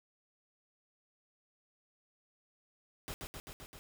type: noise with echo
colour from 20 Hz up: pink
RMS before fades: -42 dBFS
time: 3.08-3.14 s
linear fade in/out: 0 ms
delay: 130 ms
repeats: 5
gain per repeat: -2 dB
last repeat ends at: 3.79 s
effects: none